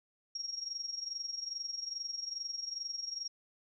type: tone with amplitude modulation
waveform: sine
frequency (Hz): 5588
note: F8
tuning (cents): 0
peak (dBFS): -34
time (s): 0.35-3.28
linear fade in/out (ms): 5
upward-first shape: sine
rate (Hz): 22.4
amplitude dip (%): 75
effects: none